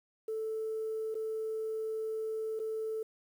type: tone with dropouts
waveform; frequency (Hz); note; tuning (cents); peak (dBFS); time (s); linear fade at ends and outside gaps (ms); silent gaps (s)
sine; 439.8; A4; -1; -32; 0.28-3.03; 5; 1.144-1.151 / 2.593-2.598
effects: tanh soft clip ceiling -29 dBFS + 10-bit